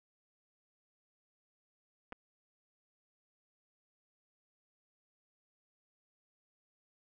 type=clicks; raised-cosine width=0.5 ms; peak=-30 dBFS; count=2; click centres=2.123 / 2.127 s; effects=none